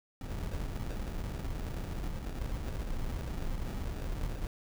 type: noise with sample-and-hold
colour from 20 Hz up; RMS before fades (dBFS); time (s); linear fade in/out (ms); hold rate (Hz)
brown; -36; 0.21-4.47; 2; 1050
effects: none